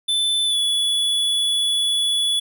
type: tone with pitch glide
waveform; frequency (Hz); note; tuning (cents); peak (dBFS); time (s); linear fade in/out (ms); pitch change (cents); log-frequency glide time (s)
square; 3520 to 3414; A7 to G#7; 0 to +47; -18; 0.08-2.4; 10; -53; 0.46-0.57
effects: none